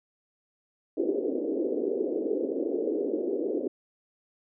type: band-pass noise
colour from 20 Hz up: white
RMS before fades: -29 dBFS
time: 0.97-3.68 s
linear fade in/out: 5 ms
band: 270 to 490 Hz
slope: 48 dB/octave
effects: none